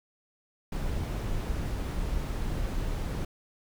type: noise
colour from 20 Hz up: brown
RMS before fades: -31 dBFS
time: 0.72-3.25 s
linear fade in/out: 5 ms
effects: none